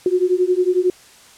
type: beating tone pair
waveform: sine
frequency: 358.4 / 369.4 Hz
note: F4 / F#4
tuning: +45 / -3 cents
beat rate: 11 Hz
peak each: -17 dBFS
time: 0.06-0.9 s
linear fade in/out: 2 ms
effects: white hiss -46 dBFS RMS until 1.37 s + low-pass 9000 Hz 12 dB/octave